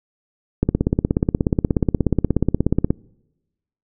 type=click train; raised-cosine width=3 ms; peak=-3 dBFS; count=39; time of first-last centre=0.63-2.905 s; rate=16.7 Hz; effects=noise-tail reverb RT60 1.0 s tail -26 dB re dry